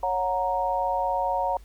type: chord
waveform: sine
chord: F# major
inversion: second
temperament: equal with one note detuned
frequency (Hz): 554.4 / 729.8 / 932.3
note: C#5 / F#5 / A#5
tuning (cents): 0 / -24 / 0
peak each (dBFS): -29 / -27 / -26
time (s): 0.03-1.57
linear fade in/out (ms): 2
effects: added 50 Hz sine -44 dBFS peak until 1.64 s + pink hiss -59 dBFS RMS until 1.64 s